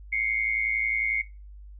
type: tone pair together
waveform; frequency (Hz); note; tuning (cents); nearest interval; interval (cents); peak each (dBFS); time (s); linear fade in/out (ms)
sine; 2106 / 2217; C7 / C#7; +11 / 0; minor second; 89; -27; 0.12-1.22; 10
effects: noise-tail reverb RT60 0.3 s tail -20 dB re dry + added 50 Hz sine -42 dBFS peak until 1.79 s